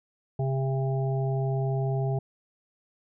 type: harmonic tone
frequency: 133.8 Hz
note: C3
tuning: 39 cents sharp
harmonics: 1 / 3 / 5 / 6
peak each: -25 / -33 / -36 / -39 dBFS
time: 0.39-2.19 s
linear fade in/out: 5 ms
effects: none